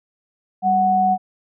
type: tone pair together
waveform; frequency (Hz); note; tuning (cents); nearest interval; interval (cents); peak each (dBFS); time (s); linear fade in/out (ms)
sine; 196.27 / 741; G3 / F#5; +2 / +2; octave + major seventh; 2300; -23 / -14; 0.62-1.18; 50
effects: none